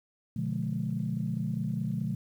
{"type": "chord", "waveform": "sine", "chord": "B diminished seventh", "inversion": "none", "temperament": "just", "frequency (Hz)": [123.47, 148.16, 177.8, 213.4], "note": ["B2", "D3", "F3", "Ab3"], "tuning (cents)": [0, 16, 31, 47], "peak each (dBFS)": -34, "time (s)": [0.36, 2.15], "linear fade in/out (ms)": 5, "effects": ["tanh soft clip ceiling -19 dBFS", "10-bit"]}